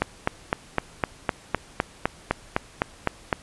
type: click train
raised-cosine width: 0.5 ms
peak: -5 dBFS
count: 14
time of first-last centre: 0.02-3.328 s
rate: 3.93 Hz
effects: pink hiss -49 dBFS RMS until 3.42 s + resampled to 24000 Hz